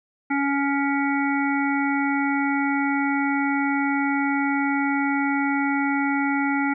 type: harmonic tone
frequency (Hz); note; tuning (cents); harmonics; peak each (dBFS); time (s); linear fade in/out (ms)
280; C#4; +18; 1 / 3 / 5 / 7 / 8; -22 / -27 / -29 / -30 / -31; 0.3-6.74; 10
effects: none